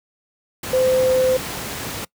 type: tone in noise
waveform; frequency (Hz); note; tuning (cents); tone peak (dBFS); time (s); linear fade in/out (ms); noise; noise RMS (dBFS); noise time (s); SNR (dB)
sine; 515; C5; -28; -14; 0.73-1.37; 5; pink; -28; 0.63-2.05; +11
effects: noise-tail reverb RT60 0.1 s tail -23 dB re dry + high-pass 80 Hz 12 dB/octave